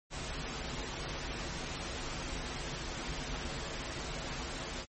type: noise with comb filter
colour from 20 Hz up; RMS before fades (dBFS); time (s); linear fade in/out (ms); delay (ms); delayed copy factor
pink; -39; 0.1-4.86; 50; 10; -0.6
effects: low-pass 10000 Hz 12 dB/octave + MP3 32 kbps